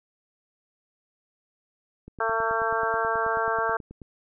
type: click train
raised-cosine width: 3 ms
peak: -29 dBFS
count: 19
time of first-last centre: 2.08-4.018 s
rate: 9.29 Hz
type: harmonic tone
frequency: 225.2 Hz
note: A3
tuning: 40 cents sharp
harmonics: 2 / 3 / 4 / 5 / 6 / 7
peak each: -30 / -30 / -30 / -30 / -30 / -30 dBFS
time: 2.2-3.77 s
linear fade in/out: 5 ms
effects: none